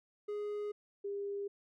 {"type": "tone pair in turn", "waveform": ["triangle", "sine"], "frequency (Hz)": [415.3, 402.1], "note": ["G#4", "G4"], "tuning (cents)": [0, 44], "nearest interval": "minor second", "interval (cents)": 56, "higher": "first", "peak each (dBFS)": [-34, -36], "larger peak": "first", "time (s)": [[0.28, 0.72], [1.04, 1.48]], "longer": "neither", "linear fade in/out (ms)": 10, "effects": []}